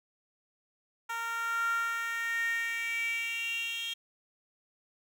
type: tone with high-pass filter sweep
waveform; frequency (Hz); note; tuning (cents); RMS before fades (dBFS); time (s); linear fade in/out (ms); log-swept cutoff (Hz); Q
10% pulse; 461.2; A#4; -19; -33; 1.09-3.94; 10; 1100 to 3200; 7.6
effects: none